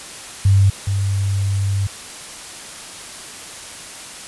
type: tone pair in turn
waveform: sine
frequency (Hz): 98 / 98.54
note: G2 / G2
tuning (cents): 0 / +10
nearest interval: unison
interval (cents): 10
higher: second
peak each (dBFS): -9 / -16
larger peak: first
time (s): 0.45-0.7 / 0.87-1.87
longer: second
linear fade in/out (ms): 5
effects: white hiss -34 dBFS RMS until 4.27 s + resampled to 24000 Hz